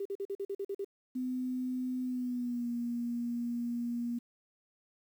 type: tone bursts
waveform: sine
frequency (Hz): 396.6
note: G4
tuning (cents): +20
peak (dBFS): -33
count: 9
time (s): 0-0.846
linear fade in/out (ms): 5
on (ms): 54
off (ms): 45
type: tone with pitch glide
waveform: sine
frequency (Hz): 253.8 to 238.2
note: B3 to A#3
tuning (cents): +47 to +38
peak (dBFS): -32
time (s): 1.15-4.19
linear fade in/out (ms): 10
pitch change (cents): -109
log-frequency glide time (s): 2.03-2.69
effects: 10-bit